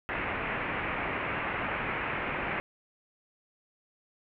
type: low-pass noise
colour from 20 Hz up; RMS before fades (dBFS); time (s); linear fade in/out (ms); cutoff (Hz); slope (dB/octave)
white; -33; 0.09-2.6; 0; 2500; 48
effects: none